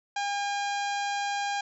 harmonic tone, 808 Hz, G#5, 48 cents flat, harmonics 1 / 2 / 3 / 4 / 5 / 6 / 7 / 8 / 9, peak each -29 / -35 / -39 / -41 / -43 / -45 / -46 / -47 / -48 dBFS, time 0.16-1.61 s, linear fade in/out 5 ms, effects none

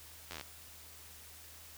slowing click train, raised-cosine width 0.2 ms, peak -25 dBFS, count 9, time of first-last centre 0.31-0.411 s, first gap 11 ms, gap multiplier 1.04, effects added 79 Hz sine -60 dBFS peak until 1.77 s + white hiss -54 dBFS RMS until 1.77 s

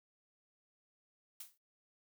blue noise with exponential decay, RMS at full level -44 dBFS, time 1.4-1.58 s, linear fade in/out 5 ms, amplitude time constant 38 ms, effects noise-tail reverb RT60 0.2 s tail -24 dB re dry

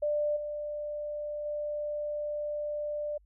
sine tone with level steps, 593 Hz, D5, 17 cents sharp, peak -26 / -33 / -31 dBFS, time 0.02-3.18 s, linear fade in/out 10 ms, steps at 0.36 / 1.45 s, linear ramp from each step 10 ms, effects added 50 Hz sine -59 dBFS peak until 3.25 s

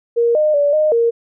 sine tone with pitch steps, 469.4 / 610 / 577 / 614 / 465.4 Hz, A#4 / D#5 / D5 / D#5 / A#4, +12 / -34 / -31 / -23 / -3 cents, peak -11 dBFS, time 0.16-1.11 s, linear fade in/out 20 ms, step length 190 ms, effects none

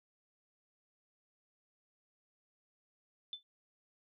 sine tone with exponential decay, 3520 Hz, A7, in tune, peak -35 dBFS, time 3.33-3.43 s, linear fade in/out 1 ms, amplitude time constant 20 ms, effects MP3 64 kbps

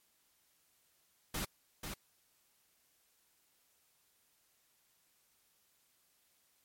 pink noise with echo, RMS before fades -38 dBFS, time 1.34-1.45 s, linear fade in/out 5 ms, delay 490 ms, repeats 1, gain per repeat -5 dB, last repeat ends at 1.94 s, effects white hiss -73 dBFS RMS until 6.64 s + MP3 64 kbps

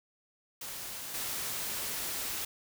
white noise with level steps, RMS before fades -41 / -36 dBFS, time 0.61-2.45 s, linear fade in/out 5 ms, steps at 1.14 s, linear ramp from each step 2 ms, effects none

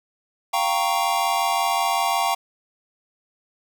square chord, G half-diminished seventh, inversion third, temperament equal, 698.5 / 784 / 932.3 / 1108.7 Hz, F5 / G5 / Bb5 / Db6, 0 / 0 / 0 / 0 cents, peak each -26 / -25 / -26 / -27 dBFS, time 0.53-2.35 s, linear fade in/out 10 ms, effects none

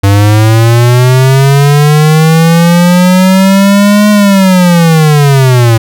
square linear two-way sweep, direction up then down, 98 to 210 to 111.5 Hz, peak -3 dBFS, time 0.03-5.78 s, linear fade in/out 10 ms, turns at 4.1 s, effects none

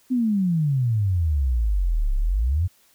sine exponential two-way sweep, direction down then up, 261.6 to 32.7 to 95.6 Hz, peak -18 dBFS, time 0.1-2.68 s, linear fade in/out 20 ms, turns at 2.15 s, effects white hiss -59 dBFS RMS until 2.94 s

